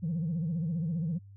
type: tone with vibrato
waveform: sine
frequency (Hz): 164.9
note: E3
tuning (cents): +1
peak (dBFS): -27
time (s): 0.02-1.19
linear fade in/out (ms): 20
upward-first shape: sine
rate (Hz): 15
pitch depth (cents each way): 150
effects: tanh soft clip ceiling -26 dBFS + added 99 Hz sine -48 dBFS peak until 1.36 s